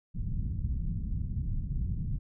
pink low-pass noise, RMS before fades -32 dBFS, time 0.14-2.19 s, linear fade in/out 20 ms, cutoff 170 Hz, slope 24 dB/octave, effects none

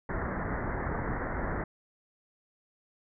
pink low-pass noise, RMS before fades -33 dBFS, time 0.09-1.64 s, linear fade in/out 5 ms, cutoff 2000 Hz, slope 96 dB/octave, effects none

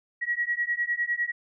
sine beating tone pair, 1908 / 1917.9 Hz, A#6 / A#6, +40 / +49 cents, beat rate 9.9 Hz, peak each -28 dBFS, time 0.21-1.32 s, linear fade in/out 20 ms, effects none

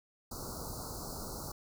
pink band-stop noise, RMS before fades -42 dBFS, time 0.31-1.52 s, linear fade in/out 5 ms, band 1400 to 4200 Hz, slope 96 dB/octave, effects none

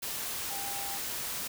sine tone in noise, 796 Hz, G5, 26 cents sharp, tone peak -41 dBFS, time 0.5-0.98 s, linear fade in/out 10 ms, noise white, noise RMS -36 dBFS, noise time 0.02-1.48 s, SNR -8 dB, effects none

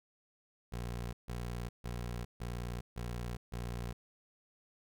20% pulse tone bursts, 59.6 Hz, A#1, 39 cents sharp, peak -33 dBFS, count 6, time 0.72-3.93 s, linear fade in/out 10 ms, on 410 ms, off 150 ms, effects none

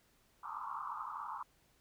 white band-pass noise, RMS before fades -43 dBFS, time 0.43-1.43 s, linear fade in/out 5 ms, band 860 to 1300 Hz, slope 96 dB/octave, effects pink hiss -71 dBFS RMS until 1.8 s

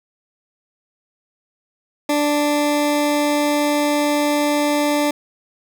20% pulse tone, 293.7 Hz, D4, in tune, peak -11 dBFS, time 2.09-5.11 s, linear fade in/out 5 ms, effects none

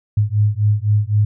sine beating tone pair, 103.1 / 107 Hz, G#2 / A2, -12 / -48 cents, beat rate 3.9 Hz, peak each -16 / -16 dBFS, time 0.17-1.25 s, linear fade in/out 5 ms, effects none

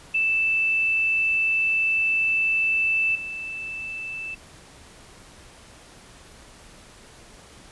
sine tone with level steps, 2644 Hz, E7, 5 cents sharp, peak -19 / -30 dBFS, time 0.14-4.35 s, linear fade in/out 10 ms, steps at 3.15 s, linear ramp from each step 5 ms, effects pink hiss -48 dBFS RMS until 7.71 s + resampled to 24000 Hz

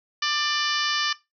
harmonic tone with a mistuned harmonic, 593 Hz, D5, 17 cents sharp, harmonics 2 / 3 / 4 / 5 / 6 / 7 / 8 / 9 / 10, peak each -28 / -29 / -32 / -29 / -33 / -34 / -31 / -32 / -36 dBFS, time 0.22-1.13 s, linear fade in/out 5 ms, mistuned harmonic 8, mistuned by -16 cents, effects noise-tail reverb RT60 0.2 s tail -18 dB re dry

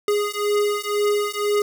square beating tone pair, 412.6 / 414.6 Hz, G#4 / G#4, -11 / -3 cents, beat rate 2 Hz, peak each -23 dBFS, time 0.08-1.62 s, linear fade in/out 2 ms, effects none

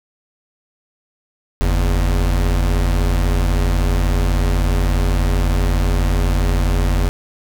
square tone pair together, 46.17 / 82.41 Hz, F#1 / E2, -3 / 0 cents, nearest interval minor seventh, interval 1003 cents, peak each -15 / -22 dBFS, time 1.61-7.09 s, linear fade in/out 0 ms, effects none

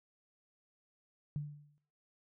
sine tone with exponential decay, 146.83 Hz, D3, in tune, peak -32 dBFS, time 1.36-1.78 s, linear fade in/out 0 ms, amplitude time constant 91 ms, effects noise-tail reverb RT60 0.5 s tail -17 dB re dry

